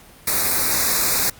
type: band-stop noise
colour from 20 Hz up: white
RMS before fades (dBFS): -19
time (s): 0.27-1.3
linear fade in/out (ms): 5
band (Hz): 2500 to 3700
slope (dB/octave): 96
effects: pink hiss -46 dBFS RMS until 1.39 s + Opus 48 kbps